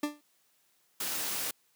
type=tone with exponential decay; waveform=40% pulse; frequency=295.5 Hz; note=D4; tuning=11 cents sharp; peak=-25 dBFS; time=0.03-0.21 s; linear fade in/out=5 ms; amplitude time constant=38 ms
type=noise; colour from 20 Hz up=white; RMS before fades=-34 dBFS; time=1-1.51 s; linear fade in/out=5 ms
effects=white hiss -70 dBFS RMS until 1.75 s + high-pass 150 Hz 12 dB/octave